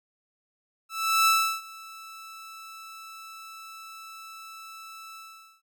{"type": "tone with ADSR envelope", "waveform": "sawtooth", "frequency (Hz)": 1318, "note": "E6", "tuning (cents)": -1, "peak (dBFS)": -14, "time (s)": [0.89, 5.62], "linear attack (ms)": 380, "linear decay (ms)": 340, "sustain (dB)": -24, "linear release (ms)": 460, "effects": []}